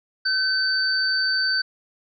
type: tone pair together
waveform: sine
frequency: 1531 / 4576 Hz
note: G6 / D8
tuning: -41 / -46 cents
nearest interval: octave + perfect fifth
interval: 1895 cents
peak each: -22 dBFS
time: 0.25-1.62 s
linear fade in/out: 10 ms
effects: none